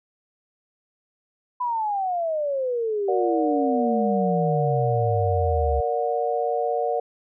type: exponential sweep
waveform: sine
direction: down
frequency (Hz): 1005 to 68.4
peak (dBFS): -22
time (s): 1.6-5.81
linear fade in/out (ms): 10
type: chord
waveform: sine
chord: Bb augmented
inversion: none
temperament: just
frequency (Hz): 466.2 / 582.7 / 728.4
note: Bb4 / D5 / F#5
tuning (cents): 0 / -14 / -27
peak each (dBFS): -25 / -27 / -25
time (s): 3.08-7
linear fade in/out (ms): 5
effects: none